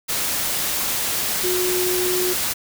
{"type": "tone in noise", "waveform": "sine", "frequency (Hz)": 363, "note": "F#4", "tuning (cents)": -33, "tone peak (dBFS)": -21, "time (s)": [1.43, 2.34], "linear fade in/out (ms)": 20, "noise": "white", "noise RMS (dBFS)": -23, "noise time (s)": [0.08, 2.54], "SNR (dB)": -1, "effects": []}